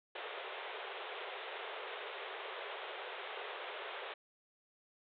pink band-pass noise, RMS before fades -45 dBFS, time 0.15-4.14 s, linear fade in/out 5 ms, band 380 to 3700 Hz, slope 96 dB/octave, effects none

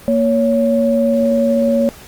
sine tone pair together, 233.1 / 558.9 Hz, A#3 / C#5, 0 / +14 cents, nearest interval octave + minor third, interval 1514 cents, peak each -14 dBFS, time 0.08-1.89 s, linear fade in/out 0 ms, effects pink hiss -39 dBFS RMS until 2.07 s + Opus 32 kbps

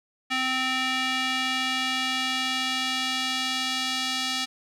square tone with band-pass filter sweep, 259.5 Hz, C4, 14 cents flat, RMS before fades -27 dBFS, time 0.3-4.46 s, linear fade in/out 20 ms, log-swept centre 2500 to 4000 Hz, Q 1.4, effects none

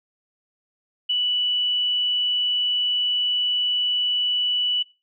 sine tone, 2960 Hz, F#7, in tune, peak -19 dBFS, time 1.09-4.83 s, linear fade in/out 10 ms, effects noise-tail reverb RT60 0.3 s tail -21 dB re dry

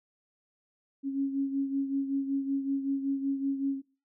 sine beating tone pair, 273.7 / 279 Hz, C#4 / C#4, -22 / +11 cents, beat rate 5.3 Hz, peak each -28 / -35 dBFS, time 1.03-3.82 s, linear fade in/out 50 ms, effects noise-tail reverb RT60 0.3 s tail -17 dB re dry

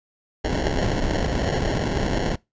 pink noise with sample-and-hold, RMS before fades -23 dBFS, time 0.44-2.36 s, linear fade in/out 10 ms, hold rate 1225 Hz, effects noise-tail reverb RT60 0.2 s tail -22 dB re dry + resampled to 16000 Hz

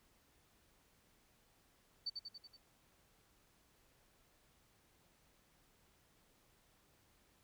sine tone with echo, 4550 Hz, C#8, 44 cents sharp, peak -37 dBFS, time 2.06-2.1 s, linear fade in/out 10 ms, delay 94 ms, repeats 5, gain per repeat -4 dB, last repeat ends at 2.57 s, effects pink hiss -72 dBFS RMS until 7.43 s

